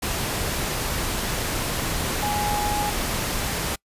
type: tone in noise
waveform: sine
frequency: 830.6 Hz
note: G#5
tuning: in tune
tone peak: -24 dBFS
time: 2.22-2.9 s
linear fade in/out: 10 ms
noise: pink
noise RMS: -26 dBFS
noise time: 0.02-3.76 s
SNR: -1 dB
effects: noise-tail reverb RT60 0.1 s tail -26 dB re dry + resampled to 32000 Hz